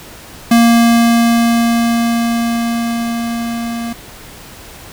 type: tone with level ramp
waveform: square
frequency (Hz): 233.1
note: A#3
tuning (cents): 0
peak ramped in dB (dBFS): -6 to -20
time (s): 0.51-3.93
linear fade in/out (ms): 5
effects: pink hiss -35 dBFS RMS until 4.92 s